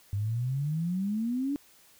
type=exponential sweep; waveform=sine; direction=up; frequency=98.3 to 291.4 Hz; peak=-27 dBFS; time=0.13-1.56 s; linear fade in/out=0 ms; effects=white hiss -59 dBFS RMS until 1.99 s